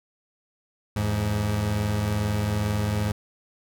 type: tone pair together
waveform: 30% pulse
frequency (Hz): 82.41 / 104.73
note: E2 / G#2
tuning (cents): 0 / +15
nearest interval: major third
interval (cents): 415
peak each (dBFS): -28 / -21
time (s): 0.96-3.12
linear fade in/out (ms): 5
effects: none

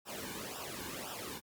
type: noise with flanger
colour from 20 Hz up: pink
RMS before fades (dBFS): -43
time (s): 0.05-1.41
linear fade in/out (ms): 50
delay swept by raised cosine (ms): 0.46 to 1.56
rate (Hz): 1.9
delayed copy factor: -0.8
effects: high-pass 60 Hz 12 dB/octave + Opus 48 kbps

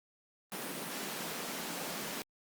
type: high-pass noise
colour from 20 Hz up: pink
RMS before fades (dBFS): -40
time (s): 0.52-2.22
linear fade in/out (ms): 0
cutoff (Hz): 160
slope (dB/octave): 48
effects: Opus 32 kbps

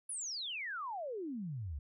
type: exponential sweep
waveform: sine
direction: down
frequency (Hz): 10548 to 65.41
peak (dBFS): -38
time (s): 0.09-1.79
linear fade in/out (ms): 5
effects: none

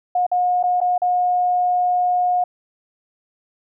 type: tone with dropouts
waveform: sine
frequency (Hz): 720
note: F#5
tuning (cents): -47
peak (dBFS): -15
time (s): 0.15-2.44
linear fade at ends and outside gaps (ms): 5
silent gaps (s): 0.266-0.315 / 0.629-0.637 / 0.804-0.813 / 0.98-1.018
effects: none

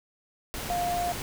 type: tone in noise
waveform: sine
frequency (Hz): 703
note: F5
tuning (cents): +11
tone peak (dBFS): -26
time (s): 0.7-1.12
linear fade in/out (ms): 0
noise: pink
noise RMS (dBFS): -35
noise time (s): 0.54-1.22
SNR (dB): +6
effects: none

